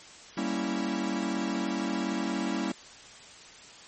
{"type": "chord", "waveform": "45% pulse", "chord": "G diminished seventh", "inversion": "none", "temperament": "equal", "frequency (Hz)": [196, 233.1, 277.2, 329.6], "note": ["G3", "Bb3", "Db4", "Fb4"], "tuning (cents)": [0, 0, 0, 0], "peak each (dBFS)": -34, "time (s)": [0.37, 2.72], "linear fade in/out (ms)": 5, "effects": ["white hiss -49 dBFS RMS until 3.87 s", "MP3 32 kbps"]}